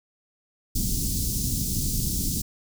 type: band-stop noise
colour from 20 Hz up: pink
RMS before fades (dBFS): -26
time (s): 0.75-2.42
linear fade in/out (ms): 10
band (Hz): 260 to 5100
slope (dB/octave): 24
effects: none